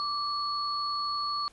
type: tone pair together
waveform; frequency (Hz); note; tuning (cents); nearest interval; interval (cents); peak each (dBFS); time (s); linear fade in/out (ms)
sine; 1168 / 4382; D6 / C#8; -10 / -21; octave + major seventh; 2289; -30 / -33; 0-1.48; 0
effects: pink hiss -59 dBFS RMS until 1.52 s + resampled to 24000 Hz